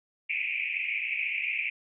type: band-pass noise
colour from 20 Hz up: pink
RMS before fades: -31 dBFS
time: 0.29-1.7 s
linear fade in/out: 10 ms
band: 2200 to 2600 Hz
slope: 96 dB/octave
effects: none